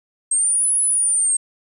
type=linear two-way sweep; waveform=sine; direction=up then down; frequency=8372 to 10370 to 8372 Hz; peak=-15 dBFS; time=0.31-1.37 s; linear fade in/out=5 ms; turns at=0.75 s; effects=none